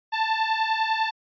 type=beating tone pair; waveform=sawtooth; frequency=880 / 890 Hz; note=A5 / A5; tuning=0 / +20 cents; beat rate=10 Hz; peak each=-21 dBFS; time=0.12-1.11 s; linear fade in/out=20 ms; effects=resampled to 11025 Hz